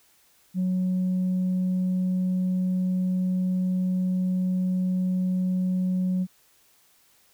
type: tone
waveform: sine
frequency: 184 Hz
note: F#3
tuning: 9 cents flat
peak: -20 dBFS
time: 0.54-6.27 s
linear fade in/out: 50 ms
effects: tanh soft clip ceiling -20 dBFS + white hiss -61 dBFS RMS until 7.33 s